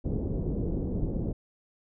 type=low-pass noise; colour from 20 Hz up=pink; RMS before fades=-30 dBFS; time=0.04-1.33 s; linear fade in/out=10 ms; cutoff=450 Hz; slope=24 dB/octave; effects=none